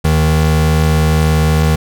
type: tone pair together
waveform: square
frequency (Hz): 77.78 / 156.82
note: D#2 / D#3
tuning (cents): 0 / +14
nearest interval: octave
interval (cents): 1214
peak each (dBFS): -13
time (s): 0.04-1.76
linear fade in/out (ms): 10
effects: none